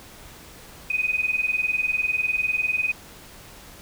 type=tone pair together; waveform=sine; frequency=2489 / 2509 Hz; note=D#7 / D#7; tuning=0 / +14 cents; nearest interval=unison; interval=14 cents; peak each=-24 dBFS; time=0.9-2.92 s; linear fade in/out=5 ms; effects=pink hiss -45 dBFS RMS until 3.81 s